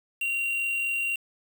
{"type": "tone with quantisation", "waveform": "triangle", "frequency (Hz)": 2759, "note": "F7", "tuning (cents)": -22, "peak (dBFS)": -24, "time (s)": [0.21, 1.16], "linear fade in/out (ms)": 5, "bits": 6, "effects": []}